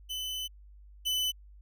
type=tone pair in turn; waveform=40% pulse; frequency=3019 / 3006 Hz; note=F#7 / F#7; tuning=+34 / +27 cents; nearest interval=unison; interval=7 cents; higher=first; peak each=-33 / -27 dBFS; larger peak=second; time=0.09-0.48 / 1.05-1.32 s; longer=first; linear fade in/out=20 ms; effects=added 50 Hz sine -50 dBFS peak until 1.61 s